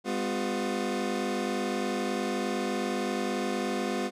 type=tone cluster; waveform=25% pulse; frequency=203.5 / 251.7 / 355.9 Hz; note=G#3 / B3 / F4; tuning=-35 / +33 / +33 cents; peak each=-29 dBFS; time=0.04-4.11 s; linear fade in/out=50 ms; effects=low-pass 9000 Hz 12 dB/octave